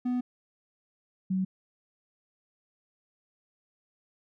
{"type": "tone pair in turn", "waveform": ["triangle", "sine"], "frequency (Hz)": [248.2, 188.15], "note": ["B3", "F#3"], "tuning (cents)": [9, 29], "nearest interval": "perfect fourth", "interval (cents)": 480, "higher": "first", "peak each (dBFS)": [-24, -25], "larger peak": "first", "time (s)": [[0.05, 0.21], [1.3, 1.45]], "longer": "first", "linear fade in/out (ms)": 10, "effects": []}